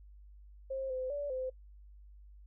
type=tone with pitch steps; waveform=sine; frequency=533 / 514 / 576 / 516 Hz; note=C5 / C5 / D5 / C5; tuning=+32 / -31 / -34 / -24 cents; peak=-34 dBFS; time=0.7-1.5 s; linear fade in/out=10 ms; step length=200 ms; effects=noise-tail reverb RT60 0.1 s tail -23 dB re dry + added 50 Hz sine -52 dBFS peak until 2.46 s